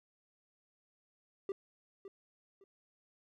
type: tone with echo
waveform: triangle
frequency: 392 Hz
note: G4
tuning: in tune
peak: -32 dBFS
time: 1.49-1.52 s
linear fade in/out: 2 ms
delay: 560 ms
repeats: 2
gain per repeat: -12 dB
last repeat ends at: 2.64 s
effects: none

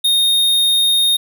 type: tone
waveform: square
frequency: 3698 Hz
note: A#7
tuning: 15 cents flat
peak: -12 dBFS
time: 0.04-1.17 s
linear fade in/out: 10 ms
effects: none

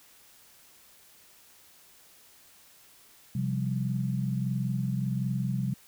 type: chord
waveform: sine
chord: C suspended fourth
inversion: none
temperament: equal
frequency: 130.81 / 174.61 / 196 Hz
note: C3 / F3 / G3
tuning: 0 / 0 / 0 cents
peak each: -29 / -34 / -32 dBFS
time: 3.35-5.74 s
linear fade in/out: 5 ms
effects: white hiss -57 dBFS RMS until 5.87 s

